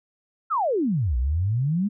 sine exponential two-way sweep, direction down then up, 1402 to 58 to 215 Hz, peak -20 dBFS, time 0.5-1.89 s, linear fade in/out 20 ms, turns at 1.17 s, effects none

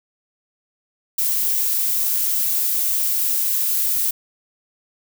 violet noise, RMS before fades -20 dBFS, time 1.18-4.11 s, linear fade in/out 5 ms, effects none

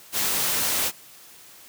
white noise, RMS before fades -24 dBFS, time 0.12-0.92 s, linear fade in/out 50 ms, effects white hiss -48 dBFS RMS until 1.68 s + high-pass 80 Hz 12 dB/octave

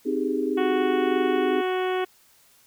sine chord, Ab major seventh, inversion first, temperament equal, 261.6 / 311.1 / 392 / 415.3 Hz, C4 / Eb4 / G4 / Ab4, 0 / 0 / 0 / 0 cents, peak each -28 dBFS, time 0.05-1.62 s, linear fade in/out 20 ms
harmonic tone, 370 Hz, F#4, in tune, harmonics 1 / 2 / 3 / 4 / 5 / 6 / 7 / 8 / 9, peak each -24 / -30 / -34 / -36 / -38 / -40 / -41 / -42 / -43 dBFS, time 0.57-2.05 s, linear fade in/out 10 ms
effects white hiss -58 dBFS RMS until 2.66 s

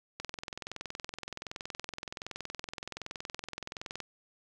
click train, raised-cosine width 0.2 ms, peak -21 dBFS, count 82, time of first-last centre 0.2-4.003 s, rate 21.3 Hz, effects none

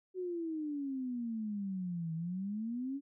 sine exponential two-way sweep, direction down then up, 375.3 to 159.9 to 285.8 Hz, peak -35 dBFS, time 0.14-3.01 s, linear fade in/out 50 ms, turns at 2.14 s, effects none

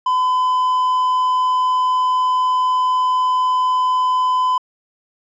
triangle tone, 1012 Hz, B5, 42 cents sharp, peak -12 dBFS, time 0.06-4.58 s, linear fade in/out 5 ms, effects resampled to 16000 Hz

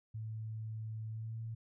sine tone with pitch glide, 110 to 112.9 Hz, A2 to A2, 0 to +45 cents, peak -39 dBFS, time 0.14-1.55 s, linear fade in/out 10 ms, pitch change +45 cents, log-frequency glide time 1.09-1.38 s, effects none

